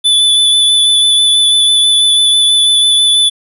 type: tone with vibrato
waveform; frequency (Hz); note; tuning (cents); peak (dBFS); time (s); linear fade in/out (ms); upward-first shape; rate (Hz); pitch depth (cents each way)
square; 3482; A7; -19; -7; 0.04-3.3; 20; sine; 6.1; 14
effects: resampled to 32000 Hz